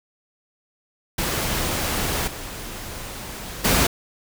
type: noise with level steps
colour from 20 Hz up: pink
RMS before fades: -24 / -34 / -18 dBFS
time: 1.18-3.87 s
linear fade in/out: 5 ms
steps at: 2.27 / 3.64 s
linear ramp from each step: 10 ms
effects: none